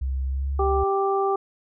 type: tone with pitch glide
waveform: sine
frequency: 66.1 to 68.99 Hz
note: C2 to C#2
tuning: +18 to -8 cents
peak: -23 dBFS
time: 0.01-0.84 s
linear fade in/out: 10 ms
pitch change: +74 cents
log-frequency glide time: 0.27-0.51 s
type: harmonic tone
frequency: 392 Hz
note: G4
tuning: in tune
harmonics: 1 / 2 / 3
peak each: -22 / -25 / -27 dBFS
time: 0.59-1.36 s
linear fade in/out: 5 ms
effects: none